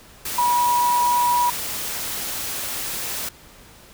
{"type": "tone in noise", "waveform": "sine", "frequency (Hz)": 970, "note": "B5", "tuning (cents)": -31, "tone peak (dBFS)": -16, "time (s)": [0.38, 1.5], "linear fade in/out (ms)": 5, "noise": "white", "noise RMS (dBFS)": -28, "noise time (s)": [0.25, 3.29], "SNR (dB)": 9, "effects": ["pink hiss -47 dBFS RMS until 3.93 s"]}